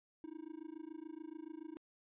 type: tone with amplitude modulation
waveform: triangle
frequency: 316.8 Hz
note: D#4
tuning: 31 cents sharp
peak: -40 dBFS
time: 0.24-1.77 s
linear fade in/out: 0 ms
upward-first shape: sine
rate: 27 Hz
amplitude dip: 100%
effects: resampled to 8000 Hz